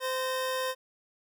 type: tone pair together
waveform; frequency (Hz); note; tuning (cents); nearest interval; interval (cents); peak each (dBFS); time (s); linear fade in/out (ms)
25% pulse; 516.6 / 1841; C5 / A#6; -22 / -22; octave + minor seventh; 2200; -26 / -34; 0-0.75; 50
effects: none